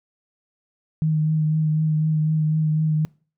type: tone with vibrato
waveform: sine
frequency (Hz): 155.56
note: D#3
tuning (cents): 0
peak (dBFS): -17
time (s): 1.02-3.05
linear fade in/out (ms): 0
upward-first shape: triangle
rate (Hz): 4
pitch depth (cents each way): 23
effects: noise-tail reverb RT60 0.4 s tail -25 dB re dry